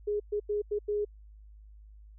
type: tone bursts at uneven times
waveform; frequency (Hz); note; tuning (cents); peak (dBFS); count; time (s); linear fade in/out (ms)
sine; 415.3; G#4; 0; -27; 5; 0.07-0.2 / 0.32-0.4 / 0.49-0.62 / 0.71-0.79 / 0.88-1.05; 10
effects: added 52 Hz sine -49 dBFS peak until 2.18 s